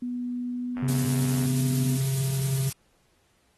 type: tone with pitch glide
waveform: sine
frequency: 245.6 to 251.6 Hz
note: B3 to B3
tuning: -9 to +32 cents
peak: -28 dBFS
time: 0.02-1.97 s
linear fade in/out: 5 ms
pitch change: +41 cents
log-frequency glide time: 0.48-1.47 s
type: click train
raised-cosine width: 0.5 ms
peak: -27 dBFS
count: 65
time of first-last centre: 0.77-1.458 s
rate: 93 Hz
type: tone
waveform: triangle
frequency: 134.4 Hz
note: C3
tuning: 47 cents sharp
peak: -22 dBFS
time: 0.82-2.7 s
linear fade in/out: 10 ms
type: noise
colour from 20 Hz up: blue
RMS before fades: -33 dBFS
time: 0.88-2.73 s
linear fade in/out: 5 ms
effects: pink hiss -67 dBFS RMS until 3.57 s + AAC 32 kbps